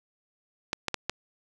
clicks, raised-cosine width 0.2 ms, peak -10 dBFS, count 4, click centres 0.731 / 0.883 / 0.943 / 1.096 s, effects none

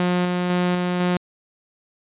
sawtooth tone with tremolo, 178.7 Hz, F3, 40 cents sharp, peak -14 dBFS, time 0-1.17 s, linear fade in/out 2 ms, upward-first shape square, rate 2 Hz, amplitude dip 25%, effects resampled to 8000 Hz

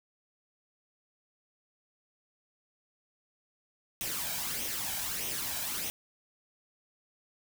white noise with flanger, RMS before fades -35 dBFS, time 4.01-5.9 s, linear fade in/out 0 ms, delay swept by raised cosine 0.33 to 1.3 ms, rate 1.6 Hz, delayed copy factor +0.55, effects none

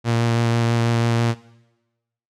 sawtooth tone with vibrato, 116.7 Hz, A#2, 2 cents sharp, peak -13 dBFS, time 0.04-1.35 s, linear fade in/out 50 ms, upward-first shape sine, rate 6.1 Hz, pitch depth 14 cents each way, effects noise-tail reverb RT60 1.0 s tail -20 dB re dry + low-pass 7000 Hz 12 dB/octave

